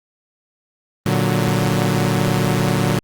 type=chord; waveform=sawtooth; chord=Bb augmented; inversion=none; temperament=equal; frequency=116.54 / 146.83 / 185 Hz; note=Bb2 / D3 / F#3; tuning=0 / 0 / 0 cents; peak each=-16 dBFS; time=1.06-2.99 s; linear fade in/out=0 ms; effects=Opus 24 kbps